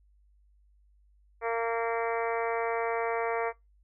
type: harmonic tone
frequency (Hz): 230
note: A#3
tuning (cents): -23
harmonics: 2 / 3 / 4 / 5 / 6 / 7 / 8 / 9 / 10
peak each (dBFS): -30 / -34 / -36 / -37 / -40 / -45 / -41 / -42 / -43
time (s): 1.41-3.53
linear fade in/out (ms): 50
effects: noise-tail reverb RT60 0.2 s tail -22 dB re dry + added 50 Hz sine -60 dBFS peak until 3.83 s